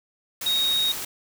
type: tone in noise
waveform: sine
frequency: 3758 Hz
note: A#7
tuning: 13 cents sharp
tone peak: -20 dBFS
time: 0.46-0.92 s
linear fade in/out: 5 ms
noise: white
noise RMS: -32 dBFS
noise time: 0.41-1.05 s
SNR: +9 dB
effects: none

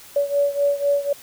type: beating tone pair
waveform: sine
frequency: 568 / 572 Hz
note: C#5 / D5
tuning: +42 / -46 cents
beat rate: 4 Hz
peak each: -19 / -22 dBFS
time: 0.16-1.13 s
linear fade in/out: 5 ms
effects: white hiss -44 dBFS RMS until 1.22 s

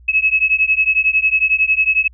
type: beating tone pair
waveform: sine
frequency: 2572 / 2583 Hz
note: E7 / E7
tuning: -43 / -36 cents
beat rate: 11 Hz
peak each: -15 dBFS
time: 0.08-2.08 s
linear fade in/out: 10 ms
effects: added 60 Hz sine -41 dBFS peak until 2.13 s

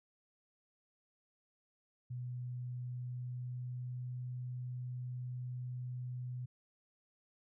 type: tone with pitch glide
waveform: sine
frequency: 123.9 to 124.83 Hz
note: B2 to B2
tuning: +6 to +19 cents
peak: -39 dBFS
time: 2.1-6.46 s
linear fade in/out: 10 ms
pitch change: +13 cents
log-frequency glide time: 2.82-4.17 s
effects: none

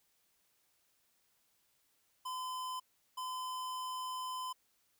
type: tone bursts at uneven times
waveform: square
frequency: 1020 Hz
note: C6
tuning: 44 cents flat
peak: -39 dBFS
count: 2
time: 2.25-2.8 / 3.17-4.53 s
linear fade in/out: 10 ms
effects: white hiss -75 dBFS RMS until 4.99 s

